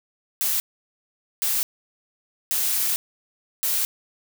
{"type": "noise bursts at uneven times", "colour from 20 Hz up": "blue", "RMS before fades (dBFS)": -23, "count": 4, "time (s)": [[0.41, 0.6], [1.42, 1.63], [2.51, 2.96], [3.63, 3.85]], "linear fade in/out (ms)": 0, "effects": []}